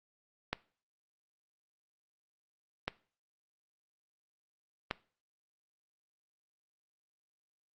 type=clicks; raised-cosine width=0.3 ms; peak=-16 dBFS; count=3; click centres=0.53 / 2.88 / 4.911 s; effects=noise-tail reverb RT60 0.4 s tail -19 dB re dry + Opus 48 kbps